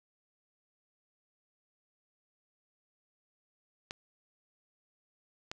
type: clicks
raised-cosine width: 0.2 ms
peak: -21 dBFS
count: 2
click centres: 3.909 / 5.515 s
effects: none